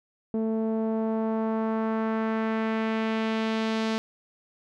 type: tone with low-pass filter sweep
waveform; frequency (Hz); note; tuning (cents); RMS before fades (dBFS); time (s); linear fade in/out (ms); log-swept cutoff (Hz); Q
sawtooth; 221.6; A3; +13; -27; 0.34-3.98; 0; 470 to 4700; 1.2
effects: none